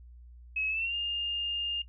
sine tone with pitch glide, 2569 to 2818 Hz, E7 to F7, -45 to +15 cents, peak -29 dBFS, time 0.56-1.82 s, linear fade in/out 5 ms, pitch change +160 cents, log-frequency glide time 0.69-0.95 s, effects noise-tail reverb RT60 0.1 s tail -18 dB re dry + added 60 Hz sine -48 dBFS peak until 1.88 s

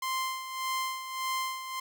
sawtooth tone with tremolo, 1045 Hz, C6, 2 cents flat, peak -25 dBFS, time 0.02-1.8 s, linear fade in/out 5 ms, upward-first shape sine, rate 1.7 Hz, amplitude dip 65%, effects none

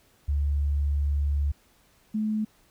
sine tone pair in turn, 71.8 / 215.2 Hz, D2 / A3, -39 / -38 cents, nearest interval octave + perfect fifth, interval 1901 cents, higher second, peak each -22 / -24 dBFS, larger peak first, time 0.28-1.52 / 2.14-2.45 s, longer first, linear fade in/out 10 ms, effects pink hiss -62 dBFS RMS until 2.7 s

